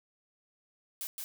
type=noise with echo; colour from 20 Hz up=blue; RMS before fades=-38 dBFS; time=1.01-1.07 s; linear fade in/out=0 ms; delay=170 ms; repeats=1; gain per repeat=-2 dB; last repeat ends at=1.24 s; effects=none